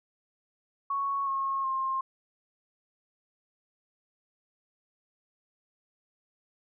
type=tone with pitch steps; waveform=sine; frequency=1108.7 / 1085.3 / 1062.3 Hz; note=C#6 / C#6 / C6; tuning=0 / -37 / +26 cents; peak=-27 dBFS; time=0.9-2.01 s; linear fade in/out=5 ms; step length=370 ms; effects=none